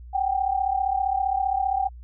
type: tone pair together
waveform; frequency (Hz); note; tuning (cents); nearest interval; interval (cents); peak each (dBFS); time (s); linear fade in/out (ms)
sine; 757 / 792.2; F#5 / G5; +39 / +18; minor second; 79; -24; 0.13-1.89; 20
effects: added 60 Hz sine -39 dBFS peak until 2.03 s